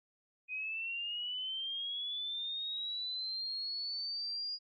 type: linear sweep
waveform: sine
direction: up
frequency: 2489 to 4870 Hz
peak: -36 dBFS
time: 0.48-4.59 s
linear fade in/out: 50 ms
effects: AAC 48 kbps